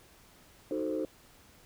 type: chord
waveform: sine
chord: D# diminished seventh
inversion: none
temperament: equal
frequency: 311.1 / 370 / 440 / 523.3 Hz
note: D#4 / F#4 / A4 / C5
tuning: 0 / 0 / 0 / 0 cents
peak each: -33 / -37 / -36 / -35 dBFS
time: 0.71-1.05 s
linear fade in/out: 2 ms
effects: tanh soft clip ceiling -23 dBFS + pink hiss -59 dBFS RMS until 1.65 s